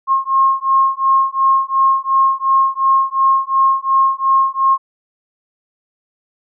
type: beating tone pair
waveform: sine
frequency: 1073 / 1075.8 Hz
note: C6 / C6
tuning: +43 / +48 cents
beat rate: 2.8 Hz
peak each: -14 dBFS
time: 0.07-4.78 s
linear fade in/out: 50 ms
effects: none